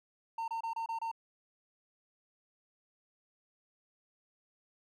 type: tone bursts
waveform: triangle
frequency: 910 Hz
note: A#5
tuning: 42 cents flat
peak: -32 dBFS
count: 6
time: 0.38-1.115 s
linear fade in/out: 5 ms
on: 100 ms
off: 27 ms
effects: none